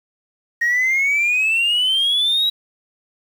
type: exponential sweep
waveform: sine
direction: up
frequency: 1864.7 to 3885 Hz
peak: -13 dBFS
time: 0.61-2.5 s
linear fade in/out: 10 ms
effects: tanh soft clip ceiling -12 dBFS + 7-bit